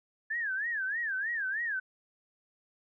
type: tone with vibrato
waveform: sine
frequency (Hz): 1700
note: G#6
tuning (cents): +40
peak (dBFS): -30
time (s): 0.3-1.8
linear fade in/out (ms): 10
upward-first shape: sine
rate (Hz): 3.2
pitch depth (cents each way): 200
effects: none